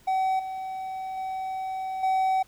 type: tone with level steps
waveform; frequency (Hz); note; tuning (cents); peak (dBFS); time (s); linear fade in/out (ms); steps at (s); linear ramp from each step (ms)
triangle; 759; F#5; +44; -20 / -29 / -27 / -19; 0.07-2.43; 10; 0.39 / 1.17 / 2.03; 5
effects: pink hiss -58 dBFS RMS until 2.47 s